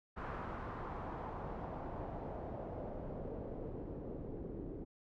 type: noise with low-pass filter sweep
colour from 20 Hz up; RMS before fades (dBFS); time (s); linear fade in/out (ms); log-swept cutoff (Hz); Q
pink; -44; 0.16-4.85; 20; 1300 to 350; 1.9
effects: none